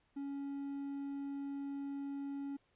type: tone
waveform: triangle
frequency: 279.4 Hz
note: C#4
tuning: 14 cents sharp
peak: -37 dBFS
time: 0.16-2.57 s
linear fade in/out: 10 ms
effects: pink hiss -75 dBFS RMS until 2.75 s + resampled to 8000 Hz